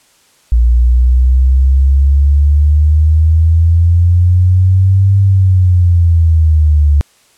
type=exponential two-way sweep; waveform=sine; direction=up then down; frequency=58.27 to 98.7 to 71.8 Hz; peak=-5 dBFS; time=0.52-7.01 s; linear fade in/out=0 ms; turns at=5.19 s; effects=white hiss -50 dBFS RMS until 7.37 s + low-pass 10000 Hz 12 dB/octave